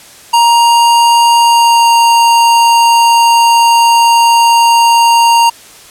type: tone with pitch glide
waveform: square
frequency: 937 to 931.1 Hz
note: A#5 to A#5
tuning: +9 to -2 cents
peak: -5 dBFS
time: 0.33-5.5 s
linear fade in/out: 10 ms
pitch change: -11 cents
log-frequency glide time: 1.38-1.89 s
effects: white hiss -36 dBFS RMS until 5.9 s + low-pass 11000 Hz 12 dB/octave